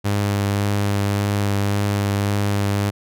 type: tone with vibrato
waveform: sawtooth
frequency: 101.2 Hz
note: G#2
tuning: 44 cents flat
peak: -14 dBFS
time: 0.04-2.91 s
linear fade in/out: 20 ms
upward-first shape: triangle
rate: 1.8 Hz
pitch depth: 14 cents each way
effects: none